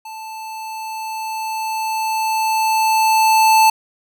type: tone with level ramp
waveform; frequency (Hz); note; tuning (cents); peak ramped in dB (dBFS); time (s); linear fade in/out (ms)
square; 880; A5; 0; -31 to -9; 0.05-3.7; 5
effects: none